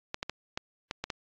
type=clicks; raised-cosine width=0.2 ms; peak=-15 dBFS; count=7; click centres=0.144 / 0.229 / 0.296 / 0.575 / 0.911 / 1.04 / 1.102 s; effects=low-pass 6000 Hz 12 dB/octave + AAC 64 kbps